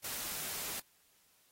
white noise, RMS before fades -40 dBFS, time 0.04-0.8 s, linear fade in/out 5 ms, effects white hiss -69 dBFS RMS until 1.51 s + AAC 48 kbps

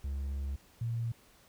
triangle / sine tone pair in turn, 69.1 / 116.21 Hz, C#2 / A#2, -5 / -5 cents, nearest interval major sixth, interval 900 cents, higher second, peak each -31 / -31 dBFS, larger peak neither, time 0.04-0.56 / 0.81-1.12 s, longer first, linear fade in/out 5 ms, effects pink hiss -62 dBFS RMS until 1.48 s

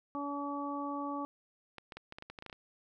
harmonic tone, 285.2 Hz, C#4, 49 cents sharp, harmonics 1 / 2 / 3 / 4, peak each -38 / -44 / -42 / -40 dBFS, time 0.15-1.25 s, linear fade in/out 0 ms
clicks, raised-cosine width 0.3 ms, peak -29 dBFS, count 12, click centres 1.783 / 1.922 / 1.97 / 2.124 / 2.185 / 2.224 / 2.3 / 2.388 / 2.424 / 2.463 / 2.498 / 2.528 s
effects none

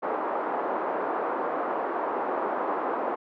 white band-pass noise, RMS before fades -29 dBFS, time 0.02-3.16 s, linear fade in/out 20 ms, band 300 to 1100 Hz, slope 24 dB/octave, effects none

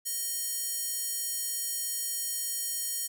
square tone with high-pass filter, 622.3 Hz, D#5, in tune, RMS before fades -33 dBFS, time 0.05-3.08 s, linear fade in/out 20 ms, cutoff 8100 Hz, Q 1.2, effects none

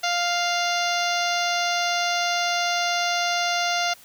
harmonic tone with a mistuned harmonic, 699 Hz, F5, 1 cent sharp, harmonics 1 / 2 / 3 / 4 / 5 / 6 / 7 / 8 / 9, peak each -25 / -28 / -30 / -31 / -32 / -33 / -33 / -34 / -35 dBFS, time 0.03-3.94 s, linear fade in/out 10 ms, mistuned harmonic 7, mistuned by -16 cents, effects white hiss -50 dBFS RMS until 4.04 s

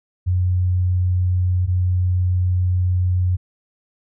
sine tone pair in turn, 90.7 / 90.7 Hz, F#2 / F#2, -34 / -34 cents, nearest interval unison, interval 0 cents, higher neither, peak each -15 dBFS, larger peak neither, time 0.26-1.67 / 1.67-3.37 s, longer second, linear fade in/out 20 ms, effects none

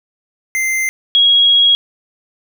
square / sine tone pair in turn, 2082 / 3305 Hz, C7 / G#7, -9 / -9 cents, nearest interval minor sixth, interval 800 cents, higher second, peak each -15 / -7 dBFS, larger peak second, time 0.55-0.89 / 1.15-1.75 s, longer second, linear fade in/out 0 ms, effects none

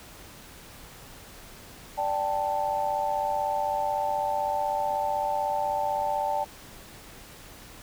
sine chord, D suspended fourth, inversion none, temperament equal, 587.3 / 784 / 880 Hz, D5 / G5 / A5, 0 / 0 / 0 cents, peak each -31 / -29 / -28 dBFS, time 1.97-6.45 s, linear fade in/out 20 ms, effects pink hiss -47 dBFS RMS until 7.82 s

